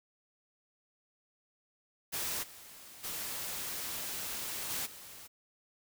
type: noise with level steps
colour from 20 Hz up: white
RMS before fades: -36 / -52 / -39 / -36 / -50 dBFS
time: 2.12-5.28 s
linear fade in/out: 20 ms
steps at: 2.42 / 3.03 / 4.69 / 4.85 s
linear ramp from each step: 20 ms
effects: none